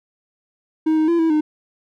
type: tone with pitch steps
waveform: triangle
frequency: 315 / 312.7 / 338.9 / 325.2 / 305.5 Hz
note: D#4 / D#4 / E4 / E4 / D#4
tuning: +21 / +9 / +48 / -23 / -32 cents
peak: -12 dBFS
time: 0.86-1.41 s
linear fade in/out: 10 ms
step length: 110 ms
effects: none